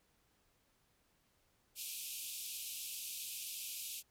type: band-pass noise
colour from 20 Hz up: white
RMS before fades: -45 dBFS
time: 1.75-4.03 s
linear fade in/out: 50 ms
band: 2400 to 15000 Hz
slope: 96 dB/octave
effects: pink hiss -75 dBFS RMS until 4.1 s

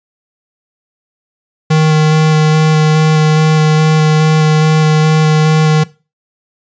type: tone with vibrato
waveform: square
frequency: 155.56 Hz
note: D#3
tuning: in tune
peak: -7 dBFS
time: 1.7-5.84 s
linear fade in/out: 10 ms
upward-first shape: square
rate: 2.4 Hz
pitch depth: 9 cents each way
effects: noise-tail reverb RT60 0.3 s tail -19 dB re dry + resampled to 16000 Hz

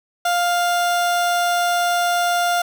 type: tone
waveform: 30% pulse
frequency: 701 Hz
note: F5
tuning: 6 cents sharp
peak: -14 dBFS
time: 0.25-2.62 s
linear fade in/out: 5 ms
effects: none

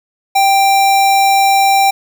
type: tone with sample-and-hold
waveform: sine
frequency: 784 Hz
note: G5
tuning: in tune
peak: -7 dBFS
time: 0.35-1.91 s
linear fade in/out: 10 ms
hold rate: 3150 Hz
effects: none

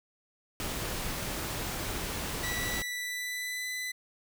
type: noise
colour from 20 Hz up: pink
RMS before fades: -35 dBFS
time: 0.6-2.82 s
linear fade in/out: 0 ms
type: tone with pitch glide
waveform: sawtooth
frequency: 1956 to 2002 Hz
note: B6 to B6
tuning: -17 to +23 cents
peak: -30 dBFS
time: 2.43-3.92 s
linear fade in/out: 10 ms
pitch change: +40 cents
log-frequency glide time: 2.58-3.68 s
effects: none

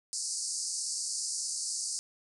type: band-pass noise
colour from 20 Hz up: white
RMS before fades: -35 dBFS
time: 0.13-1.99 s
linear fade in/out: 0 ms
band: 4500 to 9600 Hz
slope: 96 dB/octave
effects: none

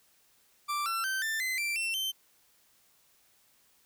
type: tone with pitch steps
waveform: 40% pulse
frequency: 1174.7 / 1349.4 / 1550 / 1780.5 / 2045 / 2349 / 2699 / 3100 Hz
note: D6 / E6 / G6 / A6 / C7 / D7 / E7 / G7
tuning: 0 / +40 / -20 / +20 / -40 / 0 / +40 / -20 cents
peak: -29 dBFS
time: 0.68-2.12 s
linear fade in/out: 20 ms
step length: 180 ms
effects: white hiss -66 dBFS RMS until 3.85 s

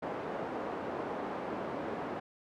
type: band-pass noise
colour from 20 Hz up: pink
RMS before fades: -38 dBFS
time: 0.02-2.2 s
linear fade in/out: 10 ms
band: 280 to 980 Hz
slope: 12 dB/octave
effects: none

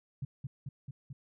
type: tone with echo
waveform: sine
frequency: 135 Hz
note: C#3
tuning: 45 cents flat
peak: -33 dBFS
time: 0.22-0.25 s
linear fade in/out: 5 ms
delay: 220 ms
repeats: 4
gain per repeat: -2 dB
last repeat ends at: 1.13 s
effects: none

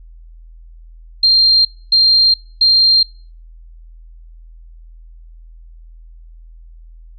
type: tone bursts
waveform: sine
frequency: 4186 Hz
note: C8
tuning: in tune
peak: -7 dBFS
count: 3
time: 1.23-3.03 s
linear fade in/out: 5 ms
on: 420 ms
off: 270 ms
effects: noise-tail reverb RT60 0.4 s tail -25 dB re dry + added 41 Hz sine -36 dBFS peak until 7.18 s

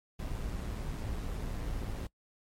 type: noise with amplitude modulation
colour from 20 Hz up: brown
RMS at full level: -35 dBFS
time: 0.19-2.07 s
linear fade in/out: 5 ms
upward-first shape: sine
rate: 112 Hz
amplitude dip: 35%
effects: noise-tail reverb RT60 0.1 s tail -23 dB re dry + MP3 64 kbps

